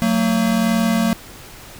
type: tone pair together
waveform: square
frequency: 185 / 226.6 Hz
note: F#3 / A#3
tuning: 0 / -49 cents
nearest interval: major third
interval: 351 cents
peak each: -21 / -17 dBFS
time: 0.02-1.13 s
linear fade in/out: 0 ms
effects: pink hiss -39 dBFS RMS until 1.79 s